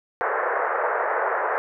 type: band-pass noise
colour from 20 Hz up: pink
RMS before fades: -24 dBFS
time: 0.21-1.58 s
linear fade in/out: 0 ms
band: 440 to 1800 Hz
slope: 48 dB/octave
effects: none